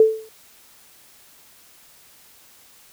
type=tone with exponential decay; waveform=sine; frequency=440 Hz; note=A4; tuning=in tune; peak=-6 dBFS; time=0-0.29 s; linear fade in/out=2 ms; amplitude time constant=63 ms; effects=white hiss -51 dBFS RMS until 2.92 s